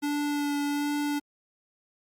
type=tone with vibrato; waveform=square; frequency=290 Hz; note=D4; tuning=22 cents flat; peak=-27 dBFS; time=0.02-1.2 s; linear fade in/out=20 ms; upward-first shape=sine; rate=1.3 Hz; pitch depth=13 cents each way; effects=Opus 48 kbps